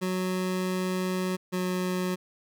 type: tone pair in turn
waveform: 25% pulse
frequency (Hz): 184.6 / 182.69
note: F#3 / F#3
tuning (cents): -4 / -22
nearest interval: unison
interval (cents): 18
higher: first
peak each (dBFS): -23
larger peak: neither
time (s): 0.01-1.37 / 1.52-2.16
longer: first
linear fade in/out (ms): 20
effects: none